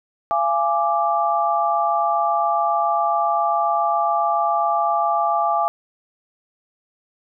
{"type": "chord", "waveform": "sine", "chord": "D diminished", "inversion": "first", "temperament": "equal with one note detuned", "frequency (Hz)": [683.3, 830.6, 1174.7], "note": ["F5", "Ab5", "D6"], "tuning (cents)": [-38, 0, 0], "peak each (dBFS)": -21, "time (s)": [0.31, 5.68], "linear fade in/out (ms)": 0, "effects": []}